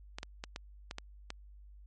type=clicks; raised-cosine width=0.2 ms; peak=-22 dBFS; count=7; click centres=0.185 / 0.231 / 0.439 / 0.561 / 0.911 / 0.984 / 1.304 s; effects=added 50 Hz sine -51 dBFS peak until 1.86 s + MP3 48 kbps